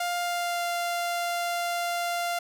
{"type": "tone with pitch glide", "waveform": "sawtooth", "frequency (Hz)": [702, 694.7], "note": ["F5", "F5"], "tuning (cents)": [9, -9], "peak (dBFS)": -23, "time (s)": [0, 2.39], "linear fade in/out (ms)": 5, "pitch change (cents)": -18, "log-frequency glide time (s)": [0.18, 0.64], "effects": ["10-bit"]}